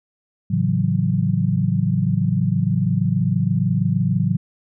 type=chord; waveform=sine; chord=F# minor seventh; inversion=first; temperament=equal; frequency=110 / 138.59 / 164.81 / 185 Hz; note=A2 / C#3 / E3 / F#3; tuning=0 / 0 / 0 / 0 cents; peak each=-22 / -22 / -22 / -21 dBFS; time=0.5-4.37 s; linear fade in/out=10 ms; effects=none